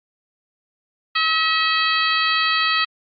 harmonic tone with a mistuned harmonic, 642 Hz, E5, 46 cents flat, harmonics 2 / 3 / 4 / 5 / 6 / 7, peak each -21 / -23 / -24 / -25 / -26 / -26 dBFS, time 1.15-2.85 s, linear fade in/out 10 ms, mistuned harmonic 6, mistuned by +40 cents, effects Opus 48 kbps

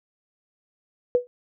sine tone with exponential decay, 491.4 Hz, B4, 9 cents flat, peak -12 dBFS, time 1.15-1.27 s, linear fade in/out 0 ms, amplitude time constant 26 ms, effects none

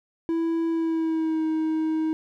triangle tone with pitch glide, 330 to 316.2 Hz, E4 to D#4, +2 to +28 cents, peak -20 dBFS, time 0.29-2.13 s, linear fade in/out 0 ms, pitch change -74 cents, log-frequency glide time 0.69-1.45 s, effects none

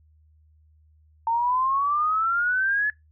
sine exponential sweep, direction up, 904 to 1724 Hz, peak -20 dBFS, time 1.27-2.9 s, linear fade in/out 2 ms, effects noise-tail reverb RT60 0.2 s tail -24 dB re dry + added 77 Hz sine -55 dBFS peak until 3.11 s

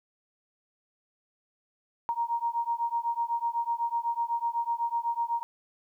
sine beating tone pair, 932 / 940 Hz, A#5 / A#5, -1 / +14 cents, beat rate 8 Hz, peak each -30 dBFS, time 2.09-5.43 s, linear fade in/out 0 ms, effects 11-bit

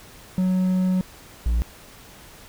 triangle tone pair in turn, 185 / 58.27 Hz, F#3 / A#1, 0 / 0 cents, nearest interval octave + minor sixth, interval 2000 cents, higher first, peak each -16 dBFS, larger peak neither, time 0.38-1.01 / 1.46-1.62 s, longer first, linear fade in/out 0 ms, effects pink hiss -46 dBFS RMS until 2.48 s

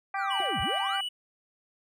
harmonic tone, 392.3 Hz, G4, 1 cent sharp, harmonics 2 / 3 / 4 / 5 / 6, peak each -31 / -35 / -37 / -39 / -41 dBFS, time 0.14-1.01 s, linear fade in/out 5 ms
triangle linear two-way sweep, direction down then up, 1656 to 51.4 to 1656 Hz, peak -31 dBFS, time 0.15-1 s, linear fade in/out 50 ms, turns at 0.61 s
triangle tone with tremolo, 2947 Hz, F#7, 8 cents flat, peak -29 dBFS, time 0.3-1.09 s, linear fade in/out 10 ms, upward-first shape square, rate 3.1 Hz, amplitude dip 25%
triangle tone with exponential decay, 373.3 Hz, F#4, 15 cents sharp, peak -31 dBFS, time 0.4-0.48 s, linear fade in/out 2 ms, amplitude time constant 16 ms
effects none

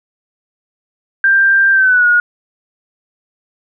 sine tone with pitch glide, 1583 to 1443.3 Hz, G6 to F#6, +17 to -43 cents, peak -7 dBFS, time 1.24-2.2 s, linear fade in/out 2 ms, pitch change -160 cents, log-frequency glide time 1.72-2.07 s, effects none

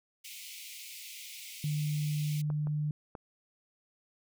pink high-pass noise, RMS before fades -46 dBFS, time 0.24-2.42 s, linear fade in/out 10 ms, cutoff 2100 Hz, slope 96 dB/octave
sine tone, 150 Hz, D3, 37 cents sharp, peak -29 dBFS, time 1.64-2.91 s, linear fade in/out 2 ms
clicks, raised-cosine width 1 ms, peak -29 / -32 / -28 dBFS, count 3, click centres 2.502 / 2.671 / 3.152 s
effects none

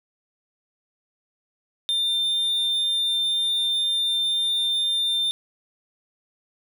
triangle tone, 3601 Hz, A7, 39 cents sharp, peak -19 dBFS, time 1.89-5.31 s, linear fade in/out 0 ms, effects none

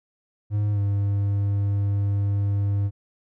triangle tone with pitch glide, 103.83 to 100.53 Hz, G#2 to G2, 0 to +44 cents, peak -18 dBFS, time 0.5-2.91 s, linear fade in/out 50 ms, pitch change -56 cents, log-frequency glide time 0.72-0.79 s, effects none

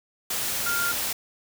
sine tone in noise, 1400 Hz, F6, 4 cents sharp, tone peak -25 dBFS, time 0.66-0.92 s, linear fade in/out 5 ms, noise white, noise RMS -28 dBFS, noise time 0.3-1.13 s, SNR 0 dB, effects none

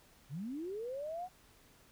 sine linear sweep, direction up, 120.8 to 751 Hz, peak -38 dBFS, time 0.29-1.29 s, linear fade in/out 50 ms, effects pink hiss -64 dBFS RMS until 1.91 s

